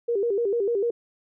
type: tone with vibrato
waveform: sine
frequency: 432.9 Hz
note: A4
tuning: 28 cents flat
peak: -21 dBFS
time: 0.08-0.91 s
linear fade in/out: 10 ms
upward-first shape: square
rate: 6.7 Hz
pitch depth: 150 cents each way
effects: none